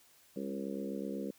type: harmonic tone with a mistuned harmonic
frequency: 68 Hz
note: C#2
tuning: 33 cents flat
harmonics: 3 / 4 / 5 / 6 / 7 / 8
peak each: -40 / -42 / -44 / -46 / -44 / -47 dBFS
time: 0.36-1.31 s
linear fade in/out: 5 ms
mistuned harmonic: 3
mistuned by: -26 cents
effects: white hiss -64 dBFS RMS until 1.38 s